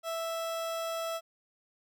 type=tone; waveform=30% pulse; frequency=659.3 Hz; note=E5; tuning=in tune; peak=-30 dBFS; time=0.03-1.21 s; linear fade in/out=50 ms; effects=none